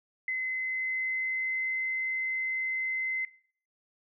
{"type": "tone with pitch glide", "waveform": "sine", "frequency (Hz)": [2044, 2058], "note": ["C7", "C7"], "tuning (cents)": [-41, -29], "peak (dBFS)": -28, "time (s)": [0.28, 3.25], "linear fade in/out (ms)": 2, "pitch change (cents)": 12, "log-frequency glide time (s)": [0.41, 1.86], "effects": ["noise-tail reverb RT60 0.5 s tail -19 dB re dry"]}